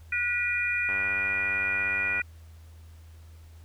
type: harmonic tone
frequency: 485.5 Hz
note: B4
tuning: 30 cents flat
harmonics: 3 / 4 / 5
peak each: -31 / -31 / -27 dBFS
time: 0.12-2.22 s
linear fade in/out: 5 ms
type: click train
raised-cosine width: 0.5 ms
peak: -24 dBFS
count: 128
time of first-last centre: 0.89-2.197 s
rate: 97.2 Hz
effects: added 81 Hz sine -46 dBFS peak until 3.64 s + pink hiss -61 dBFS RMS until 3.64 s